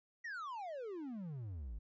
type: exponential sweep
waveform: triangle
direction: down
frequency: 1954 to 49 Hz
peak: -40 dBFS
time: 0.24-1.79 s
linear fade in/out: 10 ms
effects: resampled to 16000 Hz